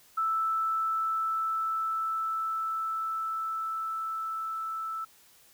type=tone with level ramp; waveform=sine; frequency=1318.5 Hz; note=E6; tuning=in tune; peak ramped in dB=-25 to -32 dBFS; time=0.17-5.05 s; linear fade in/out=10 ms; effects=white hiss -59 dBFS RMS until 5.53 s